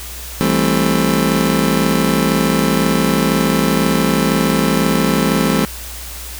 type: chord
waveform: 30% pulse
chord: A minor seventh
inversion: second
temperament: just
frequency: 165 / 198 / 220 / 264 Hz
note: E3 / G3 / A3 / C4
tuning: +2 / +18 / 0 / +16 cents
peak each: -16 dBFS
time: 0.41-5.65 s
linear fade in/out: 0 ms
effects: added 60 Hz sine -31 dBFS peak until 6.39 s + white hiss -31 dBFS RMS until 6.39 s